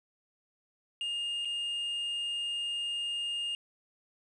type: tone with dropouts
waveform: triangle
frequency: 2830 Hz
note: F7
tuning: 22 cents sharp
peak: -30 dBFS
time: 1.01-3.55 s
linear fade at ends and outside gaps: 1 ms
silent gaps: 1.449-1.454 s
effects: resampled to 24000 Hz + 10-bit